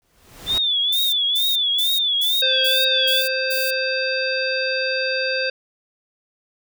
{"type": "noise with exponential growth", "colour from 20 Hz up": "pink", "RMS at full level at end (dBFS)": -28, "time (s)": [0.02, 0.58], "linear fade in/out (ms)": 0, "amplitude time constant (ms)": 120}
{"type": "tone with vibrato", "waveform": "sine", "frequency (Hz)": 3520, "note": "A7", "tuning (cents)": 0, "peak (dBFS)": -17, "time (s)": [0.46, 3.24], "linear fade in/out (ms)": 50, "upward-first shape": "triangle", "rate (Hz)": 2.2, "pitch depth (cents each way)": 130}
{"type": "noise bursts", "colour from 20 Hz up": "violet", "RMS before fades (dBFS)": -27, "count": 7, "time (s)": [0.92, 3.71], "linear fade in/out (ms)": 10, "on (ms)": 210, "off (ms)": 220}
{"type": "harmonic tone", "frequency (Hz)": 523.3, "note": "C5", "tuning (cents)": 0, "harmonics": [1, 3, 5, 7, 9], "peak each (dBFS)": [-24, -25, -26, -32, -27], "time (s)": [2.42, 5.5], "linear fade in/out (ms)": 5}
{"effects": []}